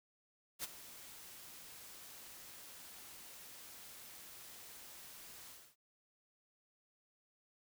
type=noise with ADSR envelope; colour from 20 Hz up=white; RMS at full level=-40 dBFS; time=0.59-5.76 s; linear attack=46 ms; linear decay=26 ms; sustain=-14 dB; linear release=260 ms; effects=none